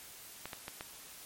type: clicks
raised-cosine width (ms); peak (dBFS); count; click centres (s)
0.3; -24; 4; 0.456 / 0.532 / 0.681 / 0.809
effects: white hiss -51 dBFS RMS until 1.25 s + MP3 64 kbps